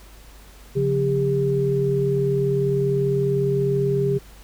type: tone cluster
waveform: sine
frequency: 140 / 180.1 / 401.3 Hz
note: C#3 / F#3 / G4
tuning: +18 / -46 / +41 cents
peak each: -22 / -29 / -20 dBFS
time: 0.75-4.19 s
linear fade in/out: 20 ms
effects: added 50 Hz sine -44 dBFS peak until 4.43 s + pink hiss -49 dBFS RMS until 4.43 s